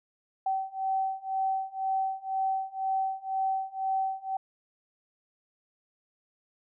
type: beating tone pair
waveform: sine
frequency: 767 / 769 Hz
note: G5 / G5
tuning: -38 / -33 cents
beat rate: 2 Hz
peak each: -31 / -30 dBFS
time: 0.46-4.37 s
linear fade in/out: 5 ms
effects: none